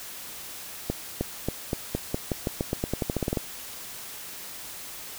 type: accelerating click train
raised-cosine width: 2 ms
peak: -12 dBFS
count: 19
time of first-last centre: 0.9-3.372 s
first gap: 310 ms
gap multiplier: 0.89
effects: white hiss -40 dBFS RMS until 5.18 s